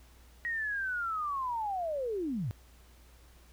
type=linear sweep; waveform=sine; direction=down; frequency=1900 to 92.5 Hz; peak=-31 dBFS; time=0.45-2.51 s; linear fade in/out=0 ms; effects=added 60 Hz sine -56 dBFS peak until 3.52 s + pink hiss -62 dBFS RMS until 3.52 s